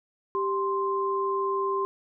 sine tone pair together, 392 / 1046.5 Hz, G4 / C6, 0 / 0 cents, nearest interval octave + perfect fourth, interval 1700 cents, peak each -27 dBFS, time 0.35-1.85 s, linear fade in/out 0 ms, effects none

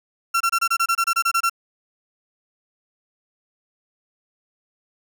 35% pulse tone bursts, 1359 Hz, F6, 48 cents flat, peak -15 dBFS, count 13, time 0.34-1.497 s, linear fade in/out 10 ms, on 65 ms, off 26 ms, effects none

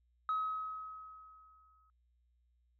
sine tone with exponential decay, 1275 Hz, D#6, 42 cents sharp, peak -29 dBFS, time 0.29-1.9 s, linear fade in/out 1 ms, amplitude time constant 350 ms, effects tanh soft clip ceiling -28 dBFS + added 60 Hz sine -70 dBFS peak until 2.79 s

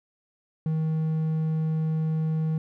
triangle tone, 158.3 Hz, D#3, 30 cents sharp, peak -21 dBFS, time 0.66-2.58 s, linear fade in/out 2 ms, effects none

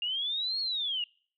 sine linear two-way sweep, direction up then down, 2801 to 4357 to 2801 Hz, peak -29 dBFS, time 0.02-1.04 s, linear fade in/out 2 ms, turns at 0.6 s, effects noise-tail reverb RT60 0.5 s tail -26 dB re dry

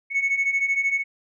sine beating tone pair, 2200 / 2213 Hz, C#7 / C#7, -14 / -3 cents, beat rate 13 Hz, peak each -24 / -20 dBFS, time 0.1-1.04 s, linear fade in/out 50 ms, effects tanh soft clip ceiling -16 dBFS

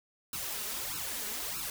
white noise with flanger, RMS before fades -37 dBFS, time 0.33-1.7 s, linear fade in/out 2 ms, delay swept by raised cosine 0.74 to 4.84 ms, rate 1.6 Hz, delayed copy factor +1, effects none

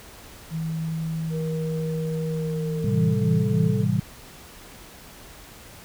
sine tone, 161.4 Hz, E3, 36 cents flat, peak -25 dBFS, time 0.5-3.87 s, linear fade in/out 50 ms
sine tone with pitch glide, 473.2 to 436.4 Hz, A#4 to A4, +26 to -14 cents, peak -30 dBFS, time 1.3-3.86 s, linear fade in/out 50 ms, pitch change -140 cents, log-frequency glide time 2.28-3.38 s
sine chord, A minor seventh, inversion none, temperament equal, 110 / 130.81 / 164.81 / 196 Hz, A2 / C3 / E3 / G3, 0 / 0 / 0 / 0 cents, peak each -25 dBFS, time 2.84-4 s, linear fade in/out 5 ms
effects pink hiss -45 dBFS RMS until 5.84 s

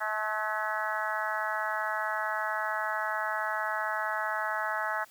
harmonic tone with a mistuned harmonic, 215.5 Hz, A3, 36 cents flat, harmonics 3 / 4 / 5 / 6 / 7 / 8 / 9, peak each -37 / -35 / -38 / -36 / -36 / -36 / -40 dBFS, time 0-5.05 s, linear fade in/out 20 ms, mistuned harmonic 8, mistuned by -31 cents, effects white hiss -58 dBFS RMS until 5.1 s

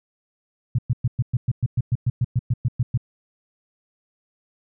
sine tone bursts, 121.5 Hz, B2, 28 cents flat, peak -16 dBFS, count 16, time 0.75-2.976 s, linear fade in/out 5 ms, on 36 ms, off 110 ms, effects none

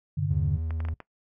sine chord, G suspended fourth, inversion none, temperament equal with one note detuned, 98 / 132.95 / 146.83 Hz, G2 / C3 / D3, 0 / +28 / 0 cents, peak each -29 / -32 / -26 dBFS, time 0.17-0.58 s, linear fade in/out 10 ms
triangle tone with vibrato, 80.4 Hz, E2, 43 cents flat, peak -26 dBFS, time 0.3-0.94 s, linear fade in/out 5 ms, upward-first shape square, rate 9.7 Hz, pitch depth 15 cents each way
clicks, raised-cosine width 0.5 ms, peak -25 dBFS, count 5, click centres 0.707 / 0.804 / 0.851 / 0.886 / 1.003 s
effects noise-tail reverb RT60 0.1 s tail -18 dB re dry

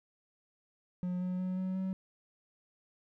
triangle tone with pitch steps, 180 / 182.2 / 184.42 / 186.67 / 188.95 Hz, F#3 / F#3 / F#3 / F#3 / F#3, -47 / -26 / -5 / +16 / +37 cents, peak -30 dBFS, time 1.03-1.93 s, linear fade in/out 0 ms, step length 180 ms, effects none

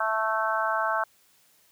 harmonic tone, 220 Hz, A3, in tune, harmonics 3 / 4 / 5 / 6 / 7, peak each -30 / -30 / -30 / -30 / -30 dBFS, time 0-1.04 s, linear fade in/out 5 ms, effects white hiss -62 dBFS RMS until 1.71 s + high-pass 60 Hz 12 dB/octave

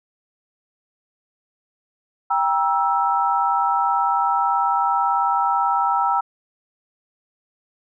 sine chord, E diminished, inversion first, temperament just, 791.1 / 949.3 / 1318.5 Hz, G5 / Bb5 / E6, +16 / +31 / 0 cents, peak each -21 dBFS, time 2.3-6.21 s, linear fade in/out 10 ms, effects none

